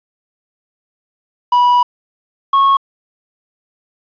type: tone pair in turn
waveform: triangle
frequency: 978 / 1097.8 Hz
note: B5 / C#6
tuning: -17 / -17 cents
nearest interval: major second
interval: 200 cents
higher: second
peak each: -6 dBFS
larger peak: neither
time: 1.52-1.83 / 2.53-2.77 s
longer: first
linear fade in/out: 5 ms
effects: resampled to 11025 Hz + 7-bit